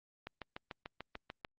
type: click train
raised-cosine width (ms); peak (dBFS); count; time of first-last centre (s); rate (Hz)
0.3; -26; 9; 0.27-1.448; 6.79
effects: low-pass 4000 Hz 12 dB/octave + Opus 48 kbps